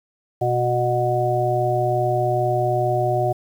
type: harmonic tone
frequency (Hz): 122.4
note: B2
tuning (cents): -15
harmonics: 1 / 3 / 5 / 6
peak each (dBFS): -23 / -24 / -23 / -22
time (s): 0.41-3.33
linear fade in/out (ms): 10
effects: 8-bit